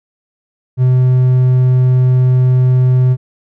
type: tone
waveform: triangle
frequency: 127.4 Hz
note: C3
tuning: 46 cents flat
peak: -5 dBFS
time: 0.77-3.17 s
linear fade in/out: 50 ms
effects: none